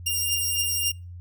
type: beating tone pair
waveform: 10% pulse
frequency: 2800 / 2803.7 Hz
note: F7 / F7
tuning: +4 / +6 cents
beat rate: 3.7 Hz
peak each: -20 / -16 dBFS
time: 0.06-0.92 s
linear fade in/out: 10 ms
effects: noise-tail reverb RT60 0.3 s tail -26 dB re dry + added 88 Hz sine -37 dBFS peak until 1.2 s